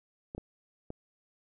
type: clicks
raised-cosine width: 2 ms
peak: -26 dBFS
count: 3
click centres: 0.349 / 0.38 / 0.904 s
effects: none

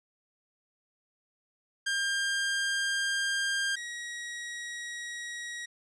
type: tone pair in turn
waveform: sawtooth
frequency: 1600 / 1902.7 Hz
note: G6 / A#6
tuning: +35 / +35 cents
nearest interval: minor third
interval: 300 cents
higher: second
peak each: -24 / -33 dBFS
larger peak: first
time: 1.86-3.76 / 3.76-5.66 s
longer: neither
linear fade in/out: 10 ms
effects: resampled to 22050 Hz

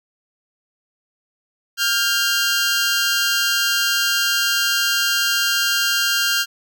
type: tone pair together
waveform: 15% pulse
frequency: 1401.2 / 1594 Hz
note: F6 / G6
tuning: +5 / +28 cents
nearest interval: major second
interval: 223 cents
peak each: -13 dBFS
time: 1.77-6.46 s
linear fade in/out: 50 ms
effects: none

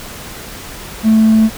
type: tone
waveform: triangle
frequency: 220 Hz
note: A3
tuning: in tune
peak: -3 dBFS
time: 1.03-1.5 s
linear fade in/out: 50 ms
effects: tanh soft clip ceiling -2 dBFS + pink hiss -30 dBFS RMS until 1.57 s

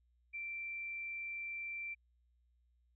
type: tone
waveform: sine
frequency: 2349 Hz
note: D7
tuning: in tune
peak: -40 dBFS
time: 0.33-1.95 s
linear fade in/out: 20 ms
effects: added 60 Hz sine -70 dBFS peak until 2.95 s

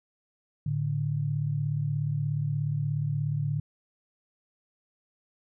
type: tone pair together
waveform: sine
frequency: 109.9 / 146.7 Hz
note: A2 / D3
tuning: -2 / -2 cents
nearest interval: perfect fourth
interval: 500 cents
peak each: -31 / -27 dBFS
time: 0.66-3.6 s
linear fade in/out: 5 ms
effects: none

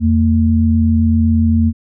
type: tone pair together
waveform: sine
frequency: 85 / 226.9 Hz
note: F2 / A#3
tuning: -46 / -47 cents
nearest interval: octave + perfect fourth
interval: 1699 cents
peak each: -12 dBFS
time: 0-1.73 s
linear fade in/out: 50 ms
effects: none

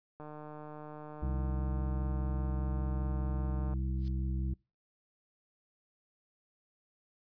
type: click train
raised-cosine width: 1 ms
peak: -33 dBFS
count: 535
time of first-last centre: 0.2-3.736 s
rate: 151 Hz
type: harmonic tone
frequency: 65 Hz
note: C2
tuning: 11 cents flat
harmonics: 1 / 2 / 3 / 5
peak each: -32 / -38 / -42 / -46 dBFS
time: 1.22-4.54 s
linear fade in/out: 5 ms
type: noise with exponential growth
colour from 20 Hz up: violet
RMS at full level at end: -38 dBFS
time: 3.95-4.08 s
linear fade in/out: 0 ms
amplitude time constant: 28 ms
effects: noise-tail reverb RT60 0.3 s tail -26 dB re dry + resampled to 11025 Hz

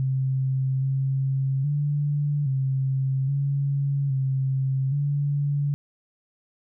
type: tone with pitch steps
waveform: sine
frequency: 132.5 / 134.6 / 145.7 / 133.7 / 139.9 / 133.6 / 143.3 Hz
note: C3 / C3 / D3 / C3 / C#3 / C3 / D3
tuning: +22 / +49 / -13 / +38 / +16 / +36 / -42 cents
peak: -21 dBFS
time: 0-5.74 s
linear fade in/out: 0 ms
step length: 820 ms
effects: none

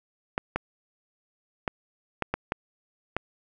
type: clicks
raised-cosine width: 0.5 ms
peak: -11 dBFS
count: 7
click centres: 0.379 / 0.56 / 1.678 / 2.223 / 2.34 / 2.521 / 3.166 s
effects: none

